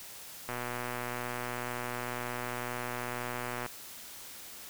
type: click train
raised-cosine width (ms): 0.5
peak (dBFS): -21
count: 388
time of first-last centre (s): 0.49-3.662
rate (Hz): 122
effects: white hiss -47 dBFS RMS until 4.69 s